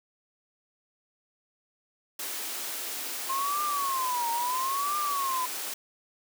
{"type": "high-pass noise", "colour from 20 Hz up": "white", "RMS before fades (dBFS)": -35, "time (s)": [2.19, 5.74], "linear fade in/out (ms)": 5, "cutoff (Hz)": 260, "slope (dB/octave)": 24}
{"type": "tone with vibrato", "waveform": "sine", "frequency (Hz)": 1055, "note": "C6", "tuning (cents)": 14, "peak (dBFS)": -27, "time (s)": [3.29, 5.46], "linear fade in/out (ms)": 10, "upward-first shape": "triangle", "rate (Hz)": 0.74, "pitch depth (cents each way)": 230}
{"effects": []}